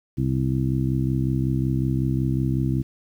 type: harmonic tone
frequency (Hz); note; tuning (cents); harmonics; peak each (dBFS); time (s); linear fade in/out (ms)
65.41; C2; 0; 1 / 2 / 3 / 4 / 5; -30 / -22 / -29 / -28 / -29; 0.17-2.83; 20
effects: 9-bit